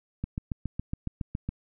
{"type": "click train", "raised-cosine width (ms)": 5, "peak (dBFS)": -18, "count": 10, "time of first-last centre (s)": [0.24, 1.49], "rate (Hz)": 7.2, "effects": []}